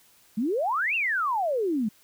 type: exponential two-way sweep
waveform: sine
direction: up then down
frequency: 200.7 to 2806 to 200.7 Hz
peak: -23 dBFS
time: 0.37-1.89 s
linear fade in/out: 10 ms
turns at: 0.95 s
effects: white hiss -59 dBFS RMS until 2.03 s